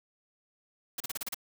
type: noise bursts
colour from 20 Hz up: white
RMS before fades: -35 dBFS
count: 7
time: 0.98-1.345 s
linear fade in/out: 5 ms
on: 23 ms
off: 34 ms
effects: none